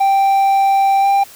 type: tone with pitch glide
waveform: triangle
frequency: 784 to 792.7 Hz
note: G5 to G5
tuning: 0 to +19 cents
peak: -8 dBFS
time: 0-1.24 s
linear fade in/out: 10 ms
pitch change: +19 cents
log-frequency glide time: 1.01-1.07 s
effects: white hiss -40 dBFS RMS until 1.35 s